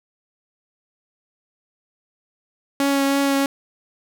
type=tone with vibrato; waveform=sawtooth; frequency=277.2 Hz; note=C#4; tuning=in tune; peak=-13 dBFS; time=2.8-3.46 s; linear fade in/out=2 ms; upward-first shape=triangle; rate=3.1 Hz; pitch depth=15 cents each way; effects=none